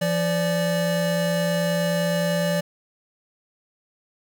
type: tone pair together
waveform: square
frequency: 171 / 582.7 Hz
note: F3 / D5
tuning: -36 / -14 cents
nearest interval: octave + major sixth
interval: 2122 cents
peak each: -24 dBFS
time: 0.01-2.61 s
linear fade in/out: 10 ms
effects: 10-bit